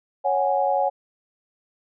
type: chord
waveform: sine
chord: C# suspended fourth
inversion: none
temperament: equal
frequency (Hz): 554.4 / 740 / 830.6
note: C#5 / F#5 / G#5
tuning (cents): 0 / 0 / 0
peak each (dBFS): -23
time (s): 0.24-0.9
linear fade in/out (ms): 20
effects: none